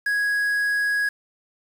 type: tone with quantisation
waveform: triangle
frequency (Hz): 1661.2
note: G#6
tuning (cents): 0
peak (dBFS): -18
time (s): 0.06-1.09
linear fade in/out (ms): 5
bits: 7
effects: none